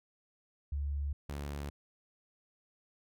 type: tone pair in turn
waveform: sine / sawtooth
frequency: 71.4 / 71.71 Hz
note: D2 / D2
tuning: -48 / -41 cents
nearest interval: unison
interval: 7 cents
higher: second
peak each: -32 / -34 dBFS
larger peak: first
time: 0.72-1.13 / 1.29-1.7 s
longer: neither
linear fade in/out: 5 ms
effects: none